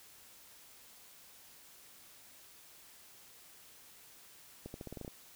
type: accelerating click train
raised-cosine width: 2 ms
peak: -30 dBFS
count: 9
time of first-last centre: 4.66-5.079 s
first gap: 81 ms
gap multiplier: 0.87
effects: white hiss -58 dBFS RMS until 5.35 s